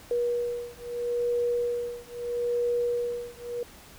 sine beating tone pair, 480 / 480.77 Hz, B4 / B4, -49 / -47 cents, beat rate 0.77 Hz, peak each -29 dBFS, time 0.11-3.63 s, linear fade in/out 2 ms, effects pink hiss -50 dBFS RMS until 3.98 s

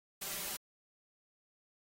white noise with comb filter, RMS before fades -40 dBFS, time 0.21-0.57 s, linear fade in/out 10 ms, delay 5.1 ms, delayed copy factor +0.85, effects AAC 48 kbps

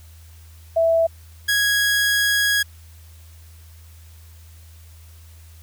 sine / sawtooth tone pair in turn, 659.3 / 1656.8 Hz, E5 / G#6, 0 / -5 cents, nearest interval octave + major third, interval 1595 cents, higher second, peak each -14 / -13 dBFS, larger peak second, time 0.76-1.07 / 1.48-2.63 s, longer second, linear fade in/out 10 ms, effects added 81 Hz sine -42 dBFS peak until 5.62 s + white hiss -53 dBFS RMS until 5.62 s

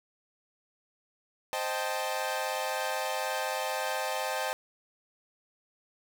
sawtooth chord, A half-diminished seventh, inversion first, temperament equal, 523.3 / 622.3 / 784 / 880 Hz, C5 / Eb5 / G5 / A5, 0 / 0 / 0 / 0 cents, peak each -32 dBFS, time 1.53-4.53 s, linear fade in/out 0 ms, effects none

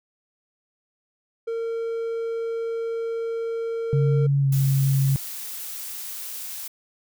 triangle tone, 458.1 Hz, A#4, 30 cents flat, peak -23 dBFS, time 1.47-4.27 s, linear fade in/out 10 ms
sine tone with pitch glide, 140 to 136.33 Hz, C#3 to C#3, +18 to -28 cents, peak -17 dBFS, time 3.93-5.16 s, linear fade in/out 0 ms, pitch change -46 cents, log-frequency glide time 4.4-4.48 s
blue noise, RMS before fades -34 dBFS, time 4.52-6.68 s, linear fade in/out 5 ms
effects none

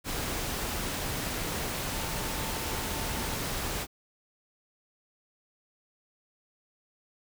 sine tone in noise, 894 Hz, A5, 27 cents sharp, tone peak -43 dBFS, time 1.88-3.38 s, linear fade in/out 50 ms, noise pink, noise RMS -33 dBFS, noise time 0.04-3.87 s, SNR -13 dB, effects none

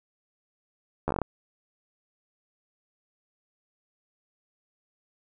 slowing click train, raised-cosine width 1 ms, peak -13 dBFS, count 8, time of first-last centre 1.08-1.217 s, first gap 12 ms, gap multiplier 1.16, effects none

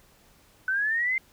sine linear sweep, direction up, 1500 to 2107 Hz, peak -23 dBFS, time 0.68-1.18 s, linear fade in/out 2 ms, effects pink hiss -59 dBFS RMS until 1.32 s

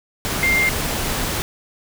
sine tone in noise, 2106 Hz, C7, 11 cents sharp, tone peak -15 dBFS, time 0.43-0.69 s, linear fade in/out 0 ms, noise pink, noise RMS -23 dBFS, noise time 0.25-1.42 s, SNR +5 dB, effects none

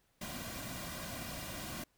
pink noise with comb filter, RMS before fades -43 dBFS, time 0.21-1.84 s, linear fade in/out 5 ms, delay 2.3 ms, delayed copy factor -0.65, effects pink hiss -74 dBFS RMS until 1.97 s

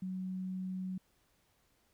sine tone, 186.2 Hz, F#3, 11 cents sharp, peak -36 dBFS, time 0.02-0.98 s, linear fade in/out 5 ms, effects pink hiss -73 dBFS RMS until 1.93 s

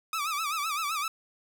sawtooth tone with vibrato, 1229 Hz, D#6, 22 cents flat, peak -25 dBFS, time 0.13-1.08 s, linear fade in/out 2 ms, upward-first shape sine, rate 7.8 Hz, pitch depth 130 cents each way, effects none

